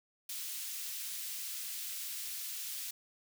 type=high-pass noise; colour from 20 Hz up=white; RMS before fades=-41 dBFS; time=0.29-2.91 s; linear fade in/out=5 ms; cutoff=2600 Hz; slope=12 dB/octave; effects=none